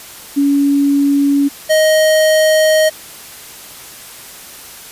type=tone pair in turn; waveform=sine / square; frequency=282 / 625.8 Hz; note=C#4 / D#5; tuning=+30 / +10 cents; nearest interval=octave + major second; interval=1380 cents; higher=second; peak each=-9 dBFS; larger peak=neither; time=0.36-1.49 / 1.69-2.9 s; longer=second; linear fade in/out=20 ms; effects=white hiss -34 dBFS RMS until 4.91 s + resampled to 32000 Hz